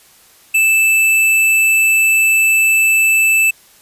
square tone, 2637 Hz, E7, in tune, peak -10 dBFS, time 0.54-3.51 s, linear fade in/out 10 ms, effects white hiss -47 dBFS RMS until 3.81 s + resampled to 32000 Hz

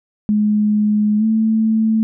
sine tone with pitch glide, 210.5 to 220.7 Hz, G#3 to A3, +24 to +5 cents, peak -12 dBFS, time 0.29-2.03 s, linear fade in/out 0 ms, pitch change +81 cents, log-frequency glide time 1.18-1.24 s, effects none

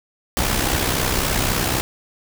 pink noise with amplitude modulation, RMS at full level -18 dBFS, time 0.37-1.81 s, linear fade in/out 0 ms, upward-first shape sine, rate 63.8 Hz, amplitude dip 55%, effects none

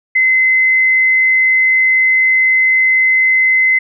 sine tone, 2051 Hz, C7, 35 cents flat, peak -8 dBFS, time 0.15-3.79 s, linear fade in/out 10 ms, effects none

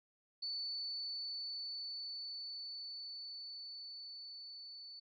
sine tone with level ramp, 4484 Hz, C#8, 19 cents sharp, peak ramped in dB -38 to -49 dBFS, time 0.42-5 s, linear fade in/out 10 ms, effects none

